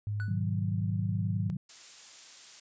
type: tone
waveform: sine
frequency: 104.1 Hz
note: G#2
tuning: 5 cents sharp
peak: -30 dBFS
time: 0.07-1.5 s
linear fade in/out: 0 ms
type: tone with exponential decay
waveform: triangle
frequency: 1480 Hz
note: F#6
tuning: in tune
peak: -34 dBFS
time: 0.2-0.41 s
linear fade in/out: 0 ms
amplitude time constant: 44 ms
type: chord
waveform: sine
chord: B major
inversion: none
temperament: equal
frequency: 123.47 / 155.56 / 185 Hz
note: B2 / D#3 / F#3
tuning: 0 / 0 / 0 cents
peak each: -38 / -35 / -34 dBFS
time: 0.28-1.57 s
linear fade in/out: 5 ms
type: noise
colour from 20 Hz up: blue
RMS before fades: -45 dBFS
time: 1.69-2.6 s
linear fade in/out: 5 ms
effects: resampled to 16000 Hz